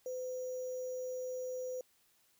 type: tone with sample-and-hold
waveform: sine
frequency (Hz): 508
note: B4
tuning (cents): +49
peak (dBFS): -37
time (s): 0.06-1.81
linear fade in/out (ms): 2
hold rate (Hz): 6300
effects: white hiss -71 dBFS RMS until 2.39 s